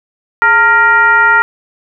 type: tone with frequency modulation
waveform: sine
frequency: 1396.9 Hz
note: F6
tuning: in tune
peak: -5 dBFS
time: 0.42-1.42 s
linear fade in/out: 0 ms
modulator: 489 Hz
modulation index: 0.97
effects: none

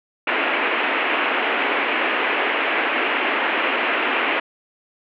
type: band-pass noise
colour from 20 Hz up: white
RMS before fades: -21 dBFS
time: 0.27-4.4 s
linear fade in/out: 5 ms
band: 250 to 2800 Hz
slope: 48 dB/octave
effects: none

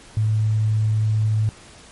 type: tone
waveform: sine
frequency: 108.3 Hz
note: A2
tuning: 27 cents flat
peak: -16 dBFS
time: 0.17-1.49 s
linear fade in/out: 0 ms
effects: pink hiss -45 dBFS RMS until 1.91 s + MP3 48 kbps

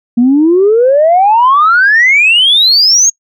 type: exponential sweep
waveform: sine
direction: up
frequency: 231.8 to 6660 Hz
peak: -3 dBFS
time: 0.17-3.1 s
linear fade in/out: 10 ms
effects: noise-tail reverb RT60 0.1 s tail -24 dB re dry + tanh soft clip ceiling 0 dBFS

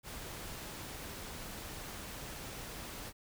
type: noise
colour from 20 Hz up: pink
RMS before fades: -45 dBFS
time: 0.03-3.13 s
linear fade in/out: 50 ms
effects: none

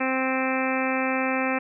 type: harmonic tone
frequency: 261.6 Hz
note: C4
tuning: in tune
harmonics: 1 / 2 / 3 / 4 / 5 / 6 / 7 / 8 / 9 / 10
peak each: -27 / -29 / -31 / -34 / -33 / -36 / -33 / -36 / -32 / -34 dBFS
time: 0-1.59 s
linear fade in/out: 10 ms
effects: none

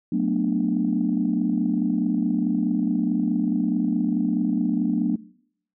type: chord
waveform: sine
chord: B minor seventh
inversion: second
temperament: just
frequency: 185.21 / 222.2 / 246.9 / 296.3 Hz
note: F#3 / A3 / B3 / D4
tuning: +2 / +17 / 0 / +15 cents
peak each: -25 dBFS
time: 0.12-5.16 s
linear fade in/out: 5 ms
effects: noise-tail reverb RT60 0.7 s tail -22 dB re dry + tanh soft clip ceiling -11 dBFS

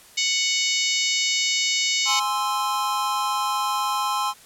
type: harmonic tone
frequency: 740 Hz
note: F#5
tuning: in tune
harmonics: 3 / 4 / 5 / 6 / 7 / 8 / 9 / 10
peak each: -26 / -27 / -28 / -29 / -29 / -30 / -31 / -31 dBFS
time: 0.17-2.2 s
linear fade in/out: 10 ms
type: chord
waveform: square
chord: Ab augmented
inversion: none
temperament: equal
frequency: 830.6 / 1046.5 / 1318.5 Hz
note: Ab5 / C6 / E6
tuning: 0 / 0 / 0 cents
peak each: -28 / -25 / -30 dBFS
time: 2.05-4.34 s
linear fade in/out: 50 ms
effects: white hiss -49 dBFS RMS until 4.45 s + low-pass 12000 Hz 12 dB/octave

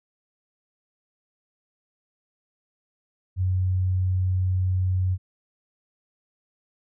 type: tone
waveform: sine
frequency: 92.5 Hz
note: F#2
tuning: in tune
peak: -20 dBFS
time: 3.36-5.18 s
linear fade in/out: 50 ms
effects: none

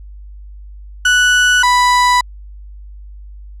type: tone pair in turn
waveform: 35% pulse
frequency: 1480 / 987.8 Hz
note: F#6 / B5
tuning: 0 / 0 cents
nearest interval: perfect fifth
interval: 700 cents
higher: first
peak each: -7 dBFS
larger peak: neither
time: 1.05-1.63 / 1.63-2.21 s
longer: neither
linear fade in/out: 5 ms
effects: added 50 Hz sine -31 dBFS peak until 3.6 s + low-pass 8000 Hz 12 dB/octave

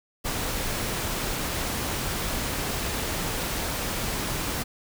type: noise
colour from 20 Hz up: pink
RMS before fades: -29 dBFS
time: 0.24-4.64 s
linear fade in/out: 20 ms
effects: none

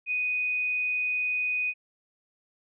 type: tone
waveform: sine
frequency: 2489 Hz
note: D#7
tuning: in tune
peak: -25 dBFS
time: 0.06-1.74 s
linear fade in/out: 50 ms
effects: none

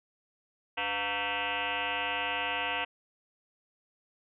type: tone with frequency modulation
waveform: sine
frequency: 1760 Hz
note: A6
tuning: in tune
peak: -29 dBFS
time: 0.77-2.85 s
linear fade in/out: 10 ms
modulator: 210 Hz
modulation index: 5.7
effects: none

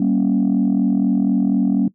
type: chord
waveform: sine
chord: G diminished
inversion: none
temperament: equal with one note detuned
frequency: 193.08 / 233.1 / 277.2 Hz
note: G3 / Bb3 / Db4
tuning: -26 / 0 / 0 cents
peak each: -17 dBFS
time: 0-1.88 s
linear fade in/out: 5 ms
effects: noise-tail reverb RT60 0.1 s tail -20 dB re dry + tanh soft clip ceiling -9 dBFS

